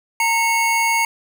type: tone pair together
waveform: square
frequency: 921.2 / 2191 Hz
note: A#5 / C#7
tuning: -21 / -21 cents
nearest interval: octave + minor third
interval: 1500 cents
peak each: -19 dBFS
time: 0.2-1.05 s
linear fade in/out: 2 ms
effects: none